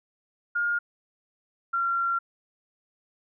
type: tone pair in turn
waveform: sine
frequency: 1418 / 1373.7 Hz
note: F6 / F6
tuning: +26 / -29 cents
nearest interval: minor second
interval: 55 cents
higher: first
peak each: -23 dBFS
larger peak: neither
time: 0.55-0.79 / 1.73-2.19 s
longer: second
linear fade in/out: 10 ms
effects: none